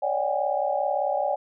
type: tone cluster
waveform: sine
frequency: 562 / 600 / 751 / 816 Hz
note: C#5 / D5 / F#5 / G#5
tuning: +24 / +37 / +26 / -31 cents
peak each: -28 dBFS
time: 0.02-1.36 s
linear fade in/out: 10 ms
effects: none